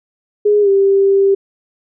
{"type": "tone with pitch glide", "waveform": "sine", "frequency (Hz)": [415.3, 393.1], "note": ["G#4", "G4"], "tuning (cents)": [0, 5], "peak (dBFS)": -8, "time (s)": [0.45, 1.35], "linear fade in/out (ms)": 10, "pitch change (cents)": -95, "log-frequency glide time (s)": [0.61, 0.69], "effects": []}